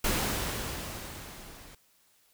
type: noise with level ramp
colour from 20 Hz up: pink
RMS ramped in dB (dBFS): -27 to -51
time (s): 0.04-1.75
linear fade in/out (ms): 5
effects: white hiss -66 dBFS RMS until 2.33 s

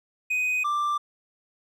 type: tone pair in turn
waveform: triangle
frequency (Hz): 2500 / 1179.8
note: D#7 / D6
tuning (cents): +8 / +8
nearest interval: octave + minor second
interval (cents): 1300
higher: first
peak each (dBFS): -21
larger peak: neither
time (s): 0.3-0.64 / 0.64-0.98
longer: neither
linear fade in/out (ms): 10
effects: none

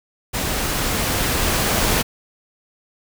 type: noise with level ramp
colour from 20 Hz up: pink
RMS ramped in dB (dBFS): -23 to -18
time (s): 0.33-2.03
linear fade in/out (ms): 20
effects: none

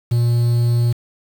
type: tone with quantisation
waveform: triangle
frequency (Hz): 119.2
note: A#2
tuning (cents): +39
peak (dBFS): -11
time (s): 0.11-0.93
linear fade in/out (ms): 10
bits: 6
effects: none

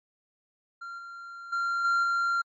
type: tone with level steps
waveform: triangle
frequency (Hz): 1382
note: F6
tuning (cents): -19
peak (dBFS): -35 / -38 / -24 / -20 / -22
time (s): 0.81-2.42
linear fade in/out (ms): 10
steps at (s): 0.98 / 1.52 / 1.84 / 2.03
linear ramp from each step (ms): 10
effects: MP3 32 kbps

